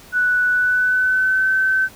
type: tone with pitch glide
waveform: sine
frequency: 1481 to 1535 Hz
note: F#6 to G6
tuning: +1 to -37 cents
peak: -14 dBFS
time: 0.12-1.89 s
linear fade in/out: 50 ms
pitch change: +62 cents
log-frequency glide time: 0.51-1.51 s
effects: pink hiss -44 dBFS RMS until 1.95 s